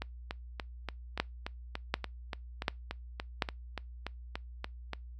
two click trains, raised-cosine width 0.3 ms, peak -12 / -20 dBFS, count 4 / 18, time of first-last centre 1.2-3.422 / 0.02-4.933 s, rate 1.35 / 3.46 Hz, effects noise-tail reverb RT60 0.2 s tail -25 dB re dry + added 60 Hz sine -44 dBFS peak until 5.19 s

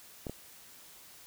clicks, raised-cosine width 2 ms, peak -24 dBFS, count 2, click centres 0.268 / 0.296 s, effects white hiss -54 dBFS RMS until 1.26 s

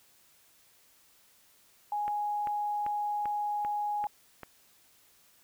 sine tone, 830.6 Hz, G#5, in tune, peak -29 dBFS, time 1.92-4.07 s, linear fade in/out 2 ms
click train, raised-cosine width 0.5 ms, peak -26 dBFS, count 7, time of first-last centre 2.08-4.433 s, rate 2.55 Hz
effects white hiss -63 dBFS RMS until 5.43 s

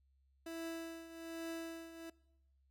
30% pulse tone with tremolo, 329.6 Hz, E4, in tune, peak -38 dBFS, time 0.46-2.1 s, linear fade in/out 5 ms, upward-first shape triangle, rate 1.2 Hz, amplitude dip 75%, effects noise-tail reverb RT60 0.9 s tail -23 dB re dry + added 67 Hz sine -70 dBFS peak until 2.7 s

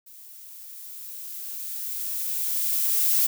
violet noise with level ramp, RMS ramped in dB -47 to -20 dBFS, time 0.06-3.27 s, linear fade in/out 10 ms, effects none

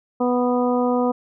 harmonic tone, 246.9 Hz, B3, in tune, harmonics 1 / 2 / 3 / 4 / 5, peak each -20 / -21 / -26 / -28 / -31 dBFS, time 0.2-1.12 s, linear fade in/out 10 ms, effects none

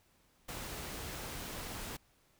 pink noise, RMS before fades -43 dBFS, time 0.48-1.97 s, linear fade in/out 10 ms, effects pink hiss -70 dBFS RMS until 2.39 s

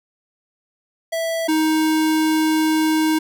square tone pair in turn, 658 / 314 Hz, E5 / D#4, -3 / +16 cents, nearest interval octave + minor second, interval 1281 cents, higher first, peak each -21 / -16 dBFS, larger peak second, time 1.12-1.48 / 1.48-3.19 s, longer second, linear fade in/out 10 ms, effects none

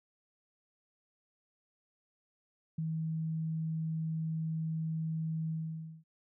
sine tone with ADSR envelope, 160.2 Hz, E3, 49 cents flat, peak -30 dBFS, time 2.78-6.04 s, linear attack 7 ms, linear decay 8 ms, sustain -2 dB, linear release 540 ms, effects none

